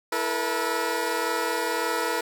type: chord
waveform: 15% pulse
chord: E suspended fourth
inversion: none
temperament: equal with one note detuned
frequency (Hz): 329.6 / 440 / 481.8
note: E4 / A4 / B4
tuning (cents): 0 / 0 / -43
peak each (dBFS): -25 / -23 / -21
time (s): 0.12-2.21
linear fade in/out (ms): 5
effects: none